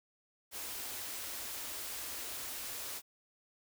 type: band-stop noise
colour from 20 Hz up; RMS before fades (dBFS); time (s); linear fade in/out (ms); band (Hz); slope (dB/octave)
white; -42; 0.51-3.02; 50; 120 to 220; 96
effects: none